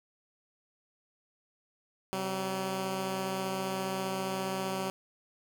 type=tone pair together; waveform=10% pulse; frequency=131.7 / 190.06 Hz; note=C3 / F#3; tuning=+12 / +47 cents; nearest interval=tritone; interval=635 cents; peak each=-33 / -24 dBFS; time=2.13-4.9 s; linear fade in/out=0 ms; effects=none